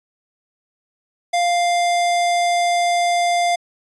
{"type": "tone", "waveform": "square", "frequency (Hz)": 698.5, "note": "F5", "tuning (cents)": 0, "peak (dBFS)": -16, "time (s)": [1.33, 3.56], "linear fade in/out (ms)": 10, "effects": ["resampled to 22050 Hz"]}